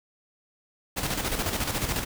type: noise with tremolo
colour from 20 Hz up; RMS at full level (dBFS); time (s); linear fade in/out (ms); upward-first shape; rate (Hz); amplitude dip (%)
pink; -27; 0.96-2.05; 20; square; 14; 50
effects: none